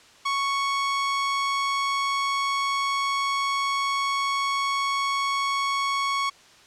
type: tone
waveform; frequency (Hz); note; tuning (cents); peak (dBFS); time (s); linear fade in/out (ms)
sawtooth; 1108.7; C#6; 0; -19; 0.25-6.3; 10
effects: white hiss -52 dBFS RMS until 6.66 s + low-pass 6000 Hz 12 dB/octave